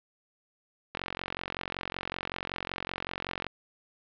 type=click train; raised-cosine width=0.3 ms; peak=-16 dBFS; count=115; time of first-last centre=0.95-3.467 s; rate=45.3 Hz; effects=low-pass 4000 Hz 12 dB/octave